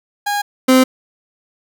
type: tone pair in turn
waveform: 30% pulse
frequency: 819 / 258.9 Hz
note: G#5 / C4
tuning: -24 / -18 cents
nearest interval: octave + minor sixth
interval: 1994 cents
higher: first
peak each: -14 / -5 dBFS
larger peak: second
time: 0.26-0.42 / 0.68-0.84 s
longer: neither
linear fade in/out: 10 ms
effects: none